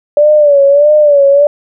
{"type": "tone with vibrato", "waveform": "sine", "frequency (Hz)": 580, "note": "D5", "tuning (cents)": -22, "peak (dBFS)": -3, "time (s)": [0.17, 1.47], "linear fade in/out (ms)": 2, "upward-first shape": "sine", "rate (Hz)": 1.6, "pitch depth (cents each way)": 77, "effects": []}